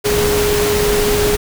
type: tone in noise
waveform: sine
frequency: 415.3 Hz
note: G#4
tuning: in tune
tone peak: -14 dBFS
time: 0.04-1.37 s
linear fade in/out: 20 ms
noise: pink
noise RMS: -18 dBFS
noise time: 0.04-1.37 s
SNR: +1 dB
effects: none